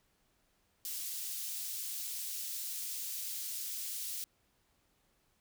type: high-pass noise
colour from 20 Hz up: white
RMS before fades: -40 dBFS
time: 0.85-4.24 s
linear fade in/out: 0 ms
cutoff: 4100 Hz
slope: 12 dB/octave
effects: pink hiss -74 dBFS RMS until 5.4 s